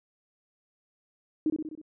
sine tone with echo, 311.1 Hz, D#4, in tune, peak -22 dBFS, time 1.46-1.5 s, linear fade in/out 2 ms, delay 63 ms, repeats 5, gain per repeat -4 dB, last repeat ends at 1.815 s, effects none

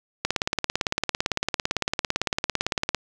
click train, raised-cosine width 0.2 ms, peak -5 dBFS, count 49, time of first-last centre 0.25-2.947 s, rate 17.8 Hz, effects none

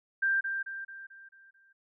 sine tone with echo, 1581 Hz, G6, 14 cents sharp, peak -24 dBFS, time 0.22-0.41 s, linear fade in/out 10 ms, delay 220 ms, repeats 6, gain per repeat -6 dB, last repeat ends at 1.73 s, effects none

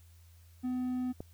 triangle tone, 251.9 Hz, B3, 34 cents sharp, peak -29 dBFS, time 0.63-1.13 s, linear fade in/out 20 ms
click, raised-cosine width 2 ms, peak -27 dBFS, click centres 1.205 s
effects added 84 Hz sine -55 dBFS peak until 1.33 s + white hiss -67 dBFS RMS until 1.33 s

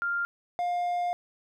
sine / triangle tone pair in turn, 1396.9 / 706.6 Hz, F6 / F5, 0 / +20 cents, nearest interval octave, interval 1180 cents, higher first, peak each -26 / -24 dBFS, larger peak second, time 0.02-0.25 / 0.59-1.13 s, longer second, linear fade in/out 0 ms, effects none

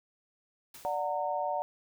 white noise with exponential decay, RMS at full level -47 dBFS, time 0.74-1.3 s, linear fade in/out 5 ms, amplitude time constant 120 ms
sine chord, D augmented, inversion none, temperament just, 587.3 / 734.2 / 917.7 Hz, D5 / F#5 / A#5, 0 / -14 / -27 cents, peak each -34 / -33 / -34 dBFS, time 0.85-1.62 s, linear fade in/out 0 ms
effects none

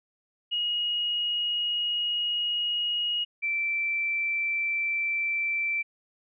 sine tone pair in turn, 2885 / 2337 Hz, F#7 / D7, -44 / -9 cents, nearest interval major third, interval 365 cents, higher first, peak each -25 dBFS, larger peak neither, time 0.51-3.25 / 3.42-5.83 s, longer first, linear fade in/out 20 ms, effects none

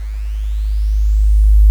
sine tone with level ramp, 51.91 Hz, G#1, in tune, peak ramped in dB -20 to -3 dBFS, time 0-1.7 s, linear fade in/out 0 ms, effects 7-bit

